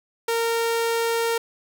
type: tone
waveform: sawtooth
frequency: 461 Hz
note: A#4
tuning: 19 cents flat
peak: -17 dBFS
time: 0.28-1.38 s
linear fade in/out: 5 ms
effects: none